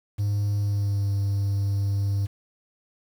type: tone with pitch glide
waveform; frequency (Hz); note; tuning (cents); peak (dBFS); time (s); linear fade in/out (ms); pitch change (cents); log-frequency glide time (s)
triangle; 102.4 to 99.83; G#2 to G2; -24 to +32; -19; 0.18-2.27; 20; -44; 0.58-1.11
effects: tanh soft clip ceiling -15 dBFS + 8-bit